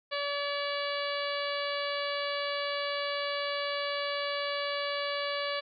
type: harmonic tone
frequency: 572 Hz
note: D5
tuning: 46 cents flat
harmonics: 1 / 2 / 3 / 4 / 5 / 6 / 7 / 8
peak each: -34 / -37 / -39 / -40 / -41 / -42 / -42 / -43 dBFS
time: 0.11-5.61 s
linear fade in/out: 20 ms
effects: none